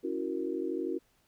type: chord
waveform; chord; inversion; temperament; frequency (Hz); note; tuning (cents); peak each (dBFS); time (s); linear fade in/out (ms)
sine; F# dominant seventh; second; equal; 277.2 / 329.6 / 370 / 466.2; C#4 / E4 / F#4 / A#4; 0 / 0 / 0 / 0; -38 / -35 / -35 / -39; 0.03-0.99; 20
effects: pink hiss -70 dBFS RMS until 1.27 s